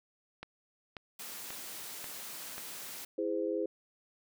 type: click train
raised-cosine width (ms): 0.3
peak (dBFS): -26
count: 5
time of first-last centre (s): 0.43-2.581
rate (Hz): 1.86
type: high-pass noise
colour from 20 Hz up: white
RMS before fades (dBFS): -44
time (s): 1.19-3.05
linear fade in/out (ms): 5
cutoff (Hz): 150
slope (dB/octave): 12
type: chord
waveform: sine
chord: E augmented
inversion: none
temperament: just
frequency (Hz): 329.6 / 412 / 515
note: E4 / G#4 / B#4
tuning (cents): 0 / -14 / -28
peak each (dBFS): -35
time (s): 3.18-3.66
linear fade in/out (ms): 5
effects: none